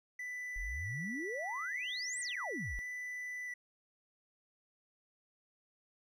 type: tone with vibrato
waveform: triangle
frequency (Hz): 1975.5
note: B6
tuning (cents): 0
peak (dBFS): -38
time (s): 0.19-3.54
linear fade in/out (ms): 5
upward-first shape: square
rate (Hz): 0.76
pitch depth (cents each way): 10
type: exponential two-way sweep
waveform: sine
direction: up then down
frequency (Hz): 36.46 to 8870 to 36.46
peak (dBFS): -39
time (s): 0.56-2.79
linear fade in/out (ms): 0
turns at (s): 2.2
effects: none